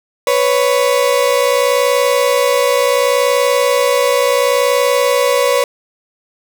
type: tone pair together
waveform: 35% pulse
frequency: 495.3 / 556 Hz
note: B4 / C#5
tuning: +5 / +5 cents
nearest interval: major second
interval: 200 cents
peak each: -12 dBFS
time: 0.27-5.64 s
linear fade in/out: 2 ms
effects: none